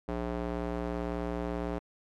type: tone with band-pass filter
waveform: square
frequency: 59.1 Hz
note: A#1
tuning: 24 cents sharp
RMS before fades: -34 dBFS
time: 0.08-1.79 s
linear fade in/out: 10 ms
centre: 500 Hz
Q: 0.8
effects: AAC 64 kbps